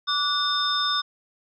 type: tone cluster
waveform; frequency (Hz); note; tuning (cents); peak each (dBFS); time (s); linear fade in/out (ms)
sine; 1160 / 1465 / 3620 / 5220; D6 / F#6 / A7 / E8; -22 / -18 / +48 / -18; -26 / -30 / -24 / -29; 0.07-1.02; 20
effects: tanh soft clip ceiling -11 dBFS